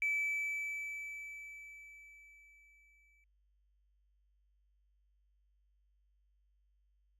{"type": "tone with exponential decay", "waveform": "triangle", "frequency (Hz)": 2308, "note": "D7", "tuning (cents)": -31, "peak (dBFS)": -27, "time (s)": [0.02, 3.24], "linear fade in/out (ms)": 1, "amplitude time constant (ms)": 700, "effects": ["tanh soft clip ceiling -27 dBFS", "added 50 Hz sine -70 dBFS peak until 7.19 s"]}